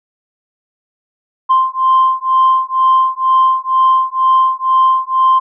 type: beating tone pair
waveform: sine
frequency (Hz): 1045 / 1047.1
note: C6 / C6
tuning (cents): -2 / +1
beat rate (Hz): 2.1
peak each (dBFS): -11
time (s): 1.49-5.4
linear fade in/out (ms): 20
effects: tanh soft clip ceiling -3 dBFS